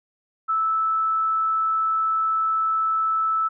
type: tone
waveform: sine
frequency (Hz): 1312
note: E6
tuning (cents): -9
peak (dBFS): -19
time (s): 0.48-3.49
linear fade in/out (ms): 20
effects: none